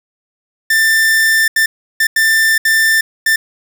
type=tone bursts at uneven times; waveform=45% pulse; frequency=1783 Hz; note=A6; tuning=22 cents sharp; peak=-9 dBFS; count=6; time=0.7-1.48 / 1.56-1.66 / 2-2.07 / 2.16-2.58 / 2.65-3.01 / 3.26-3.36 s; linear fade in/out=5 ms; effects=7-bit